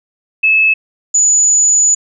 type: tone pair in turn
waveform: sine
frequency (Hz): 2600 / 6924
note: E7 / A8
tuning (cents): -24 / -29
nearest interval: octave + perfect fourth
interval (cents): 1695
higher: second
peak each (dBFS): -7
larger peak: neither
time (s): 0.43-0.74 / 1.14-1.95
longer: second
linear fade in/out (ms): 10
effects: none